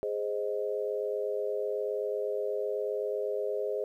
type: chord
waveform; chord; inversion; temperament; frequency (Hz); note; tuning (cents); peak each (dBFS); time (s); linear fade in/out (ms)
sine; Ab major; none; equal; 415.3 / 523.3 / 622.3; Ab4 / C5 / Eb5; 0 / 0 / 0; -32 / -34 / -36; 0.03-3.84; 0
effects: 11-bit